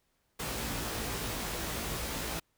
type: noise with comb filter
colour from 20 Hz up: pink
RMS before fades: -36 dBFS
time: 0.39-2.4 s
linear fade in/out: 10 ms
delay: 18 ms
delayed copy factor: +1
effects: pink hiss -75 dBFS RMS until 2.57 s